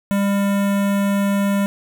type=tone with notch filter; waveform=square; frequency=199.8 Hz; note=G3; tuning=33 cents sharp; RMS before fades=-18 dBFS; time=0.11-1.66 s; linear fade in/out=0 ms; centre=4800 Hz; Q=0.98; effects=none